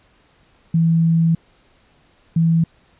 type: tone bursts at uneven times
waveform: sine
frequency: 164.81 Hz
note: E3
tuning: in tune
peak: -12 dBFS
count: 2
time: 0.74-1.35 / 2.36-2.64 s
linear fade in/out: 5 ms
effects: pink hiss -56 dBFS RMS until 2.99 s + resampled to 8000 Hz